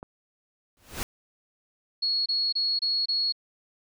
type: click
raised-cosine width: 1 ms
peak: -25 dBFS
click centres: 0.029 s
type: noise with exponential growth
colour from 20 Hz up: pink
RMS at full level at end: -28 dBFS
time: 0.77-1.03 s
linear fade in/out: 0 ms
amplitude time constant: 55 ms
type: tone bursts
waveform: sine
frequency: 4336 Hz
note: C#8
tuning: 39 cents flat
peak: -23 dBFS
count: 5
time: 2.02-3.324 s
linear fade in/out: 10 ms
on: 240 ms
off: 26 ms
effects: none